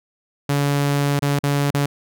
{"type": "tone with dropouts", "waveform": "sawtooth", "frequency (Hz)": 142.5, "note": "C#3", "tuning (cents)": 48, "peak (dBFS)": -13, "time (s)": [0.49, 1.86], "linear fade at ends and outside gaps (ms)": 5, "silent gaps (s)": [[1.194, 1.222], [1.391, 1.435], [1.707, 1.743]], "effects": []}